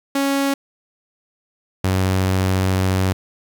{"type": "tone pair in turn", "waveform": "sawtooth", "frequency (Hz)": [276.6, 94.13], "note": ["C#4", "F#2"], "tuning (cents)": [-4, 30], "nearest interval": "octave + perfect fifth", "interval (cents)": 1866, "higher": "first", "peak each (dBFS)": [-13, -12], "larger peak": "second", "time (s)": [[0.15, 0.54], [1.84, 3.13]], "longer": "second", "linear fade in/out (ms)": 5, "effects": ["8-bit"]}